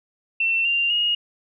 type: tone with pitch steps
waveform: sine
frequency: 2695 / 2780 / 2868 Hz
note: E7 / F7 / F7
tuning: +38 / -9 / +45 cents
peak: -18 dBFS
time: 0.4-1.15 s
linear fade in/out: 5 ms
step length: 250 ms
effects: none